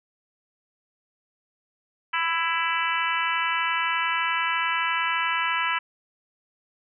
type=harmonic tone; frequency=331.6 Hz; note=E4; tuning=10 cents sharp; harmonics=3 / 4 / 5 / 6 / 7 / 8 / 9; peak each=-28 / -29 / -30 / -31 / -31 / -32 / -33 dBFS; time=2.13-5.79 s; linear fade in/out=10 ms; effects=none